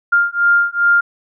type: beating tone pair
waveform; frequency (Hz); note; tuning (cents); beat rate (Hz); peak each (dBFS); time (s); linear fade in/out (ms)
sine; 1400 / 1402.5; F6 / F6; +4 / +7; 2.5; -14; 0.12-1.01; 10
effects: none